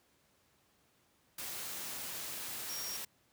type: tone in noise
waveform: sine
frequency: 5600 Hz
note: F8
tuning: 4 cents sharp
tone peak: -41 dBFS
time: 2.69-2.97 s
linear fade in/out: 5 ms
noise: white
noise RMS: -42 dBFS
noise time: 1.38-3.05 s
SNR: -2 dB
effects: pink hiss -71 dBFS RMS until 3.32 s + high-pass 80 Hz 12 dB/octave